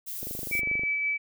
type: noise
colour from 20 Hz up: violet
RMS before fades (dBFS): -36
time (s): 0.06-0.61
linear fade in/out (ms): 20
type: click train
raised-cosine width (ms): 2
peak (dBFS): -26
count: 16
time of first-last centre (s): 0.23-0.835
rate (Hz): 24.8
type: tone with tremolo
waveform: sine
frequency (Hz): 2300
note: D7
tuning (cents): -37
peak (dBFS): -24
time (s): 0.51-1.18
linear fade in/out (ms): 20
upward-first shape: sine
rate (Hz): 5.7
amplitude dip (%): 25
effects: none